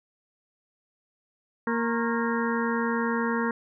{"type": "harmonic tone with a mistuned harmonic", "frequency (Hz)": 232.3, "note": "A#3", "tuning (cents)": -6, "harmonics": [1, 2, 4, 5, 6, 7, 8], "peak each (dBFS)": [-27, -30, -33, -34, -35, -35, -36], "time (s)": [1.67, 3.51], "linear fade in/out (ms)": 2, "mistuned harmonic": 5, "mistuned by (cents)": -110, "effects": []}